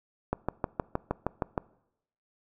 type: click train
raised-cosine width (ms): 1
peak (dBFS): -13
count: 9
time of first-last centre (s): 0.33-1.578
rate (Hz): 6.41
effects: noise-tail reverb RT60 0.8 s tail -22 dB re dry